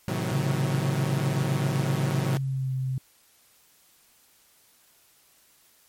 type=chord; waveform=sawtooth; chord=A diminished seventh; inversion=none; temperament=equal with one note detuned; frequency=110 / 130.81 / 159.38 / 185 Hz; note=A2 / C3 / Eb3 / Gb3; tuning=0 / 0 / +42 / 0 cents; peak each=-28 dBFS; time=0.08-2.37 s; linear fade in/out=0 ms
type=tone with pitch glide; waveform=sine; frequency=138.59 to 130.89 Hz; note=C#3 to C3; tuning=0 to +1 cents; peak=-25 dBFS; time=0.32-2.98 s; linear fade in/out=2 ms; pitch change=-99 cents; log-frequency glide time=2.14-2.73 s
effects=white hiss -60 dBFS RMS until 5.88 s + MP3 64 kbps